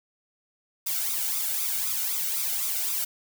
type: noise with flanger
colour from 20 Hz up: blue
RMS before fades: -28 dBFS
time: 0.86-3.05 s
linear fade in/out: 10 ms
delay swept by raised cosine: 0.82 to 1.39 ms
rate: 3.9 Hz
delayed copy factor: +0.7
effects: none